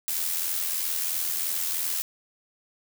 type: noise with amplitude modulation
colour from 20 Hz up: blue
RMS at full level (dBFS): -26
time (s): 0.08-2.02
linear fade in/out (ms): 0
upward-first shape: sine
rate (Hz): 83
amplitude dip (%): 50
effects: none